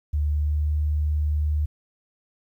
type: tone with pitch glide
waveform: sine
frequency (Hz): 74.1 to 75.22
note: D2 to D2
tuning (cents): +16 to +42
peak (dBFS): -20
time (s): 0.13-1.66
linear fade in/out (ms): 10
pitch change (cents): +26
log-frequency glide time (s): 0.28-0.73
effects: 10-bit